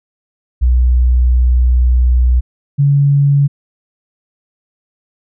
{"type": "tone pair in turn", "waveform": "sine", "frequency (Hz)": [61.74, 141.51], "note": ["B1", "C#3"], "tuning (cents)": [0, 36], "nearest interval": "octave + major second", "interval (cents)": 1436, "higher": "second", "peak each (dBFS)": -7, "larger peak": "neither", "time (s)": [[0.61, 2.41], [2.78, 3.48]], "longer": "first", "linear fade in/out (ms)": 20, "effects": []}